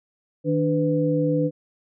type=tone cluster; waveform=sine; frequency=156.3 / 294.4 / 499.1 Hz; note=D#3 / D4 / B4; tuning=+8 / +4 / +18 cents; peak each=-23 dBFS; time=0.44-1.51 s; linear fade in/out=50 ms; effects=none